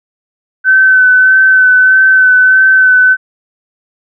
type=tone with vibrato; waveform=sine; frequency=1522 Hz; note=F#6; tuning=48 cents sharp; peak=-3 dBFS; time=0.64-3.17 s; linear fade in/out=50 ms; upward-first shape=sine; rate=1.6 Hz; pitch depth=19 cents each way; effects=none